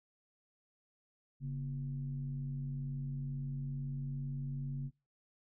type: tone with frequency modulation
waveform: sine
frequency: 138.8 Hz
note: C#3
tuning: 3 cents sharp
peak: -36 dBFS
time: 1.4-4.91 s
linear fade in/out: 50 ms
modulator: 99.8 Hz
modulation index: 0.51
effects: noise-tail reverb RT60 0.3 s tail -25 dB re dry